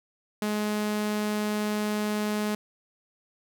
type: tone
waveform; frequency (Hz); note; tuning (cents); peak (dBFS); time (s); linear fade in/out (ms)
sawtooth; 210.6; G#3; +24; -22; 0.42-2.55; 2
effects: none